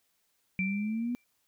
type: tone with exponential decay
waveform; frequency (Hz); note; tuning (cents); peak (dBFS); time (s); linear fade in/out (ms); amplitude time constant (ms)
sine; 2349; D7; 0; -29; 0.59-1.24; 1; 140
type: exponential sweep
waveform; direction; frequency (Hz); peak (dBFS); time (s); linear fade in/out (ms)
sine; up; 185 to 247.3; -29; 0.59-1.15; 0
effects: white hiss -74 dBFS RMS until 1.47 s